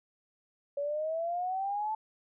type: exponential sweep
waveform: sine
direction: up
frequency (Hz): 563 to 880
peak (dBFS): -30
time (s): 0.77-1.95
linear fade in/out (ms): 5
effects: none